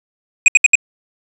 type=tone bursts; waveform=square; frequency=2494 Hz; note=D#7; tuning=3 cents sharp; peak=-4 dBFS; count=4; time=0.46-0.754 s; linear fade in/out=2 ms; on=21 ms; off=70 ms; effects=resampled to 22050 Hz